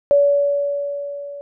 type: tone with level ramp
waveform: sine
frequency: 570 Hz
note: C#5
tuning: 48 cents sharp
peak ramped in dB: -9 to -30 dBFS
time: 0.11-1.41 s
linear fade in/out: 0 ms
effects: none